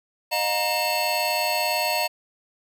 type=tone cluster; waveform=square; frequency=614 / 712 / 941 / 2654 / 4411 Hz; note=D#5 / F5 / A#5 / E7 / C#8; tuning=-23 / +33 / +16 / +11 / -9 cents; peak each=-29 dBFS; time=0.31-2.08 s; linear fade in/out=20 ms; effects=none